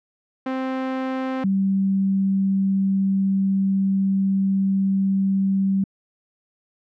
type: tone pair in turn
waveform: sawtooth / sine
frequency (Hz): 261.6 / 194.01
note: C4 / G3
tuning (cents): 0 / -18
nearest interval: perfect fourth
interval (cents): 518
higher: first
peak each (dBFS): -19 / -17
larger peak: second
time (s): 0.46-1.44 / 1.44-5.84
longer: second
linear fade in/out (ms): 5
effects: low-pass 2000 Hz 12 dB/octave